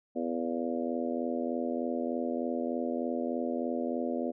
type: harmonic tone with a mistuned harmonic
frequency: 83.3 Hz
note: E2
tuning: 19 cents sharp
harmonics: 3 / 4 / 5 / 6 / 7 / 8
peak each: -33 / -37 / -39 / -38 / -37 / -42 dBFS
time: 0.15-4.32 s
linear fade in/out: 20 ms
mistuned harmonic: 8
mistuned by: +80 cents
effects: none